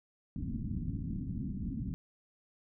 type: low-pass noise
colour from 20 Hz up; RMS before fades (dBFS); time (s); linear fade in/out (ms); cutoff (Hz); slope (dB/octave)
white; -37; 0.36-1.94; 0; 260; 48
effects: none